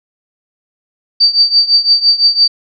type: tone with tremolo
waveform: sine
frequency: 4628 Hz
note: D8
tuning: 26 cents flat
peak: -3 dBFS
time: 1.2-2.48 s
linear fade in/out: 10 ms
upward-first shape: triangle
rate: 5.9 Hz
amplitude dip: 90%
effects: none